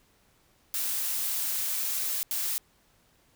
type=noise bursts at uneven times; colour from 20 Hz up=blue; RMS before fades=-30 dBFS; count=2; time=0.74-2.23 / 2.31-2.58 s; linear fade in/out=0 ms; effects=pink hiss -65 dBFS RMS until 3.35 s